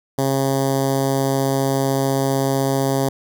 10% pulse tone with notch filter, 135.7 Hz, C#3, 36 cents flat, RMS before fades -19 dBFS, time 0.18-3.09 s, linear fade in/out 5 ms, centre 2400 Hz, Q 0.66, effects none

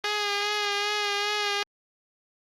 5% pulse tone with vibrato, 412 Hz, G#4, 14 cents flat, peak -13 dBFS, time 0.04-1.63 s, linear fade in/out 2 ms, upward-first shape sine, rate 2.5 Hz, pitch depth 30 cents each way, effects low-pass 6000 Hz 12 dB/octave + Opus 24 kbps

